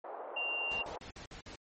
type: band-pass noise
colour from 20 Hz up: white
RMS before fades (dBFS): -44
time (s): 0.04-0.98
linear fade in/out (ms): 5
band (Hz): 440 to 940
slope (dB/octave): 24
type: tone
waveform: sine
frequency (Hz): 2778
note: F7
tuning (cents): -10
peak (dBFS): -33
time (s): 0.36-0.83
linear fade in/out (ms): 10
type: noise bursts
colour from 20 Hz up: pink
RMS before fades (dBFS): -48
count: 6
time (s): 0.71-1.558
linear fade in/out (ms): 2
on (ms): 98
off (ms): 52
effects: low-pass 7000 Hz 12 dB/octave + MP3 32 kbps